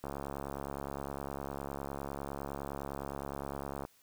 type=click train; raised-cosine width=1 ms; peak=-25 dBFS; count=267; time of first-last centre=0.04-3.851 s; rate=69.8 Hz; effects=white hiss -66 dBFS RMS until 4.02 s